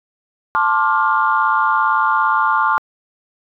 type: chord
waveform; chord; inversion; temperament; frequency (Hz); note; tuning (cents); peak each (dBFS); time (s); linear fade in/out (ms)
sine; D minor seventh; second; just; 881 / 1057.2 / 1174.7 / 1409.6; A5 / C6 / D6 / F6; +2 / +18 / 0 / +16; -18; 0.55-2.78; 0
effects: tanh soft clip ceiling -2 dBFS